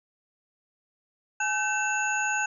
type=tone cluster; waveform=sine; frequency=842 / 1530 / 2665 / 6700 Hz; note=G#5 / G6 / E7 / G#8; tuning=+24 / -42 / +18 / +14 cents; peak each=-30 / -27 / -32 / -34 dBFS; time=1.4-2.46 s; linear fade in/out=5 ms; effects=none